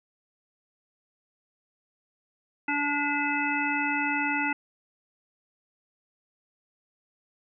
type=harmonic tone; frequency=289.1 Hz; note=D4; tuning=27 cents flat; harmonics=1 / 3 / 5 / 7 / 9; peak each=-31 / -31 / -31 / -31 / -31 dBFS; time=2.68-4.53 s; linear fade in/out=5 ms; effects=none